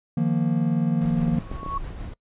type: chord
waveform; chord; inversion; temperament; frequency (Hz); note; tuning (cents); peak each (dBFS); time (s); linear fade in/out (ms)
triangle; Eb suspended second; none; equal with one note detuned; 154.85 / 174.61 / 233.1; Eb3 / F3 / Bb3; -8 / 0 / 0; -22; 0.17-1.39; 5
type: noise with tremolo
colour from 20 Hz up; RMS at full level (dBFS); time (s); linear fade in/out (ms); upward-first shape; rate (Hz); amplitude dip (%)
brown; -32; 1.01-2.14; 5; triangle; 6.1; 45
type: clicks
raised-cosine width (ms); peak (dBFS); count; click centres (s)
2; -21; 4; 1.281 / 1.515 / 1.632 / 1.663
type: tone with exponential growth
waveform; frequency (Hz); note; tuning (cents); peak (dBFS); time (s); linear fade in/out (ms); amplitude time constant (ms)
sine; 1108.7; C#6; 0; -23; 1.32-1.78; 5; 100
effects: noise-tail reverb RT60 0.1 s tail -23 dB re dry + resampled to 8000 Hz